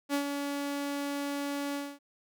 sawtooth tone with ADSR envelope, 283.9 Hz, C#4, 41 cents sharp, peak -22 dBFS, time 0.09-1.99 s, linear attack 49 ms, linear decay 93 ms, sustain -6 dB, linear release 240 ms, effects none

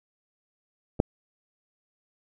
clicks, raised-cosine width 2 ms, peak -26 / -6 dBFS, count 2, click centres 0.993 / 1.001 s, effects none

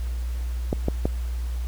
clicks, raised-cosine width 2 ms, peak -9 dBFS, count 3, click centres 0.729 / 0.884 / 1.055 s, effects added 60 Hz sine -25 dBFS peak until 1.67 s + pink hiss -47 dBFS RMS until 1.67 s

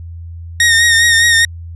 sawtooth tone with vibrato, 1853 Hz, A#6, 11 cents flat, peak -4 dBFS, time 0.6-1.45 s, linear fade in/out 2 ms, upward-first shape sine, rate 4.9 Hz, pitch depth 36 cents each way, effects added 84 Hz sine -26 dBFS peak until 1.75 s + resampled to 24000 Hz

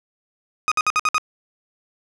30% pulse tone bursts, 1247 Hz, D#6, 3 cents sharp, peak -13 dBFS, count 6, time 0.68-1.181 s, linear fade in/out 0 ms, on 36 ms, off 57 ms, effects low-pass 7000 Hz 12 dB/octave

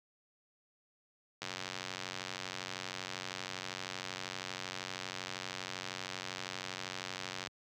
click train, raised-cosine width 0.2 ms, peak -21 dBFS, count 562, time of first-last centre 1.42-7.472 s, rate 92.7 Hz, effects high-pass 100 Hz 12 dB/octave

